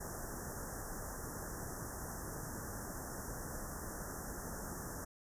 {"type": "band-stop noise", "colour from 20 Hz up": "pink", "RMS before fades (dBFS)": -44, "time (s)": [0, 5.05], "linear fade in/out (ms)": 10, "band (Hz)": [1800, 5500], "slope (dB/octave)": 96, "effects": ["resampled to 32000 Hz"]}